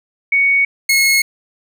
sine / sawtooth tone pair in turn, 2230 / 2173 Hz, C#7 / C#7, +10 / -35 cents, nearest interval unison, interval 45 cents, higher first, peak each -10 / -7 dBFS, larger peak second, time 0.32-0.65 / 0.89-1.22 s, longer neither, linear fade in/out 5 ms, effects none

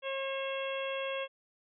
harmonic tone with a mistuned harmonic, 540 Hz, C#5, 45 cents flat, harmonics 1 / 2 / 3 / 4 / 5 / 6, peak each -35 / -42 / -45 / -45 / -41 / -44 dBFS, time 0.02-1.28 s, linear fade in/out 50 ms, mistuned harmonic 6, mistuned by +33 cents, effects none

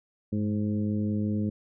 harmonic tone with a mistuned harmonic, 105.2 Hz, G#2, 23 cents sharp, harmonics 1 / 2 / 3 / 4 / 5, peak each -30 / -27 / -35 / -41 / -43 dBFS, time 0.32-1.5 s, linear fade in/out 10 ms, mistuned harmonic 1, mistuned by -56 cents, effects none

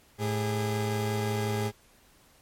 30% pulse tone pair together, 108.67 / 409.1 Hz, A2 / G#4, -21 / -26 cents, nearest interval octave + major seventh, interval 2295 cents, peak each -26 / -29 dBFS, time 0.18-1.72 s, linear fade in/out 50 ms, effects pink hiss -60 dBFS RMS until 2.41 s + MP3 64 kbps

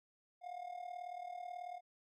triangle tone with amplitude modulation, 714 Hz, F5, 38 cents sharp, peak -38 dBFS, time 0.41-1.81 s, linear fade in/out 50 ms, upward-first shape sine, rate 38.3 Hz, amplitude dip 75%, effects MP3 64 kbps

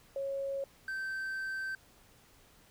sine / triangle tone pair in turn, 549 / 1552.8 Hz, C#5 / G6, -17 / -17 cents, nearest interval octave + tritone, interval 1800 cents, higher second, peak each -33 / -33 dBFS, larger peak neither, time 0.16-0.64 / 0.88-1.75 s, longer second, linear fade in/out 2 ms, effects pink hiss -62 dBFS RMS until 2.7 s

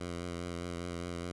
10% pulse tone with vibrato, 86.9 Hz, F2, 8 cents flat, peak -29 dBFS, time 0-1.32 s, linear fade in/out 10 ms, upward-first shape triangle, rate 4.9 Hz, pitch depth 35 cents each way, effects resampled to 24000 Hz

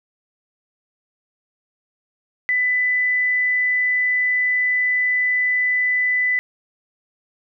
sine tone, 1996 Hz, B6, 18 cents sharp, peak -16 dBFS, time 2.49-6.39 s, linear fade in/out 0 ms, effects none

